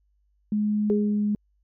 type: tone with pitch glide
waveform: sine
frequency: 210 to 208.1 Hz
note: G#3 to G#3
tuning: +19 to +4 cents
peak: -21 dBFS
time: 0.52-1.35 s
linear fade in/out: 2 ms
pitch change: -15 cents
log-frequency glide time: 0.87-1.11 s
type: tone with exponential decay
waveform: sine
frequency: 413.9 Hz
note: G#4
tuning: 6 cents flat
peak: -19 dBFS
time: 0.9-1.36 s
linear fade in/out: 0 ms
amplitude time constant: 100 ms
effects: added 50 Hz sine -64 dBFS peak until 1.63 s